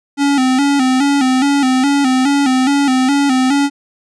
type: tone with vibrato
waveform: square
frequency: 270 Hz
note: C#4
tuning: 45 cents flat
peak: -11 dBFS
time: 0.17-3.7 s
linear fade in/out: 50 ms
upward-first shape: square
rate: 2.4 Hz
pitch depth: 79 cents each way
effects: resampled to 22050 Hz